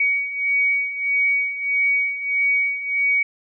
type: beating tone pair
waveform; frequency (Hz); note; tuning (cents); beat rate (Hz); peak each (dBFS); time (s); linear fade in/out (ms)
sine; 2251 / 2252.6; C#7 / C#7; +26 / +27; 1.6; -24 / -19; 0-3.23; 5
effects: none